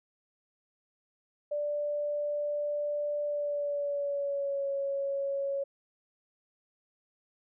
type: tone with pitch glide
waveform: sine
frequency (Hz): 587.3 to 554.7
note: D5 to C#5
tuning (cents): 0 to +1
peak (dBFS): -29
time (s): 1.51-5.64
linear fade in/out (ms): 10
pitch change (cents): -99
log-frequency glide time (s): 3.25-4.68
effects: none